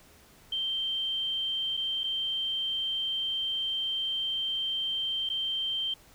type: tone with dropouts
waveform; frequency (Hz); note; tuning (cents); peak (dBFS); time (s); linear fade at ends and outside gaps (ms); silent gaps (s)
sine; 3136; G7; 0; -28; 0.52-5.94; 5; 1.769-1.773 / 2.035-2.039 / 5.291-5.299
effects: pink hiss -57 dBFS RMS until 6.14 s